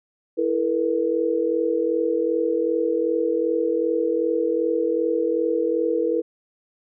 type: chord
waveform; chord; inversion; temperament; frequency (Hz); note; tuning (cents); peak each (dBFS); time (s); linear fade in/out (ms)
sine; E suspended fourth; none; equal with one note detuned; 329.6 / 440 / 482.6; E4 / A4 / B4; 0 / 0 / -40; -24 / -25 / -22; 0.37-6.22; 20
effects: none